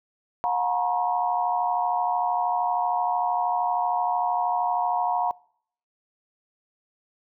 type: tone cluster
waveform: sine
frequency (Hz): 719 / 882 / 955 / 1083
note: F#5 / A5 / A#5 / C#6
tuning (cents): -50 / +4 / +42 / -41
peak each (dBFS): -25 / -32 / -25 / -34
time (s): 0.44-5.31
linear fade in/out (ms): 0
effects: noise-tail reverb RT60 0.6 s tail -24 dB re dry